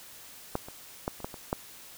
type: clicks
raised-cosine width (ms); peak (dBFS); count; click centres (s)
1; -14 / -28 / -15 / -30 / -19 / -27 / -13; 7; 0.554 / 0.685 / 1.079 / 1.203 / 1.245 / 1.342 / 1.529
effects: white hiss -49 dBFS RMS until 1.97 s